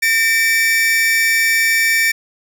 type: tone pair together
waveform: 45% pulse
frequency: 1814 / 2309 Hz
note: A#6 / D7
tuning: -48 / -30 cents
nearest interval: major third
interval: 418 cents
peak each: -15 dBFS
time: 0.02-2.12 s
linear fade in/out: 10 ms
effects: none